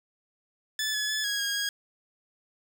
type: tone with pitch steps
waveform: 15% pulse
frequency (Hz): 1738 / 1704 / 1724 / 1654 / 1632 / 1642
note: A6 / G#6 / A6 / G#6 / G#6 / G#6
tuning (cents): -22 / +44 / -36 / -8 / -31 / -20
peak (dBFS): -21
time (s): 0.79-1.69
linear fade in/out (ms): 2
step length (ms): 150
effects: none